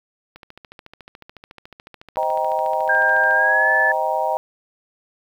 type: click train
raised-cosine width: 0.3 ms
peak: -24 dBFS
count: 42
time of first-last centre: 0.36-3.31 s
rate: 13.9 Hz
type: chord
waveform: sine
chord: C minor seventh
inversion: none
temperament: just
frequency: 523.3 / 627.9 / 784.9 / 941.9 Hz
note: C5 / Eb5 / G5 / Bb5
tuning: 0 / +16 / +2 / +18 cents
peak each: -27 / -23 / -23 / -23 dBFS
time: 2.17-4.37 s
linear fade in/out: 0 ms
type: tone with pitch glide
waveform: sine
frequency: 1600 to 1734.8 Hz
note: G6 to A6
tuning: +35 to -25 cents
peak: -15 dBFS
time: 2.89-3.92 s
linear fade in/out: 5 ms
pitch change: +140 cents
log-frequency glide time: 3.34-3.71 s
effects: 8-bit